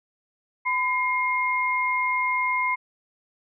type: tone pair together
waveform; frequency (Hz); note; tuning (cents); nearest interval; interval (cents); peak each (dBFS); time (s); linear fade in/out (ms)
sine; 1007.1 / 2134; B5 / C7; +34 / +34; octave + minor second; 1300; -24; 0.65-2.76; 20
effects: none